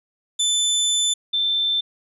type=tone pair in turn; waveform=25% pulse / sine; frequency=3520 / 3551 Hz; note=A7 / A7; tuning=0 / +15 cents; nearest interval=unison; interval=15 cents; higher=second; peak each=-14 / -18 dBFS; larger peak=first; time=0.39-1.14 / 1.33-1.81 s; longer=first; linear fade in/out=10 ms; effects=resampled to 32000 Hz